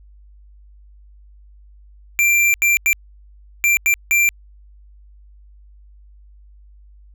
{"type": "tone bursts at uneven times", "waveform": "square", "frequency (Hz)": 2362, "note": "D7", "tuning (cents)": 9, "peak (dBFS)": -13, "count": 6, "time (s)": [[2.19, 2.54], [2.62, 2.77], [2.86, 2.93], [3.64, 3.77], [3.86, 3.94], [4.11, 4.29]], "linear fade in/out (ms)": 0, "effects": ["added 50 Hz sine -43 dBFS peak until 7.14 s"]}